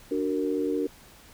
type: chord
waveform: sine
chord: D augmented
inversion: none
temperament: equal with one note detuned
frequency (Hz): 293.7 / 370 / 461.3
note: D4 / F#4 / A#4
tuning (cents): 0 / 0 / -18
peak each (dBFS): -28 / -30 / -29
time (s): 0.11-0.87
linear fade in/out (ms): 5
effects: pink hiss -52 dBFS RMS until 1.33 s